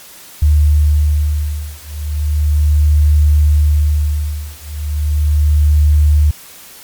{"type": "beating tone pair", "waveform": "sine", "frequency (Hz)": [74.5, 74.86], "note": ["D2", "D2"], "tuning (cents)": [25, 34], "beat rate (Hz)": 0.36, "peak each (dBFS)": -12, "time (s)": [0.42, 6.31], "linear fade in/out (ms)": 5, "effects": ["white hiss -37 dBFS RMS until 6.83 s", "MP3 96 kbps"]}